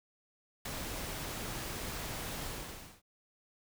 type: noise with ADSR envelope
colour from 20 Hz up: pink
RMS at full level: -36 dBFS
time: 0.65-3.02 s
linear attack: 7 ms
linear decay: 7 ms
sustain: -4 dB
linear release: 580 ms
effects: none